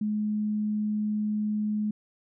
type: tone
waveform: sine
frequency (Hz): 211.5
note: G#3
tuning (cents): +32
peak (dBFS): -25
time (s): 0.01-1.91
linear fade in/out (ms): 5
effects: none